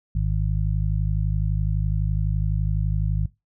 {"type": "harmonic tone", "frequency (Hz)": 51.9, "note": "G#1", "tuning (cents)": 0, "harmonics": [1, 2, 3], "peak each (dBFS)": [-22, -25, -27], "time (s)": [0.15, 3.26], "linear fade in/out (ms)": 5, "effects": ["noise-tail reverb RT60 0.2 s tail -19 dB re dry"]}